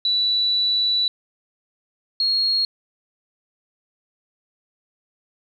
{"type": "tone pair in turn", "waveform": "sine", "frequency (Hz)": [3951, 4289], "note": ["B7", "C8"], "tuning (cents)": [0, 42], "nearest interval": "minor second", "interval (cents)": 142, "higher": "second", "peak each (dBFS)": -17, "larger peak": "neither", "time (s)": [[0.05, 1.08], [2.2, 2.65]], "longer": "first", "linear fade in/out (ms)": 2, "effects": ["9-bit"]}